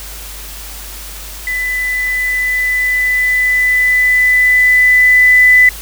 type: tone with level ramp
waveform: sine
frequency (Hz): 1998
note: B6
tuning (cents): +20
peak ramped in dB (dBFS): -15 to -3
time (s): 1.47-5.69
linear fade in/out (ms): 2
effects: added 50 Hz sine -30 dBFS peak until 5.81 s + white hiss -30 dBFS RMS until 5.81 s